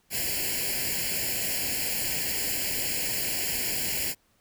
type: noise with comb filter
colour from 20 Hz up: white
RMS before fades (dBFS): -29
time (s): 0.1-4.15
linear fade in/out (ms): 50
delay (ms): 0.41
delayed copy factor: +0.95
effects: pink hiss -67 dBFS RMS until 4.4 s